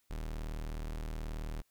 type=tone; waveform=40% pulse; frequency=38.89 Hz; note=D#1; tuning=in tune; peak=-36 dBFS; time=0.1-1.62 s; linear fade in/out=10 ms; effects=white hiss -75 dBFS RMS until 1.7 s

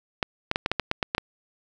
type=clicks; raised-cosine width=0.3 ms; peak=-7 dBFS; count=10; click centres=0.228 / 0.514 / 0.559 / 0.661 / 0.716 / 0.797 / 0.914 / 1.028 / 1.149 / 1.181 s; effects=none

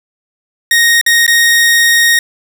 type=tone with dropouts; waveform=sawtooth; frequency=1864.7 Hz; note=A#6; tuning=in tune; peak=-3 dBFS; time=0.71-2.19 s; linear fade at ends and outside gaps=2 ms; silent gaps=1.013-1.063 / 1.265-1.278 s; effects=none

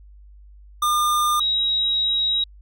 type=tone pair in turn; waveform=square / sine; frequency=1205 / 3826 Hz; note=D6 / A#7; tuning=+44 / +44 cents; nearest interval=octave + minor sixth; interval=2000 cents; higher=second; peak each=-18 dBFS; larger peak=neither; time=0.82-1.4 / 1.4-2.44 s; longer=second; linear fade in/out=5 ms; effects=added 50 Hz sine -43 dBFS peak until 2.61 s

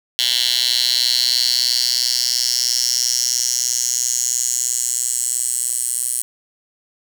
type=tone with high-pass filter sweep; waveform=10% pulse; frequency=123 Hz; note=B2; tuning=7 cents flat; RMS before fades=-19 dBFS; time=0.19-6.22 s; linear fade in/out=0 ms; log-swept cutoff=3600 to 9000 Hz; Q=5.3; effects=none

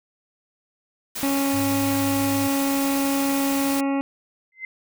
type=noise; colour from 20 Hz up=white; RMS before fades=-30 dBFS; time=1.15-3.81 s; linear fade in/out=10 ms
type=harmonic tone; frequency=275.9 Hz; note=C#4; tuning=8 cents flat; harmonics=1 / 2 / 3 / 4 / 5 / 7 / 8 / 9 / 10; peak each=-21 / -30 / -31 / -36 / -41 / -41 / -44 / -40 / -44 dBFS; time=1.23-4.01 s; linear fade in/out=0 ms
type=tone with pitch glide; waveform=sine; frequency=102.6 to 103.19 Hz; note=G#2 to G#2; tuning=-21 to -11 cents; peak=-30 dBFS; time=1.53-2.48 s; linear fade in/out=10 ms; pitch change=+10 cents; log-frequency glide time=1.68-1.99 s
type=tone with exponential growth; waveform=sine; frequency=2067 Hz; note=C7; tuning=22 cents flat; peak=-26 dBFS; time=4.52-4.65 s; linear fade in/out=2 ms; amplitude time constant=27 ms
effects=none

